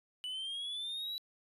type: exponential sweep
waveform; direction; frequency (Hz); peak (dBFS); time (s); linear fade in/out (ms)
triangle; up; 2960 to 3951; -36; 0.24-1.18; 0
effects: resampled to 32000 Hz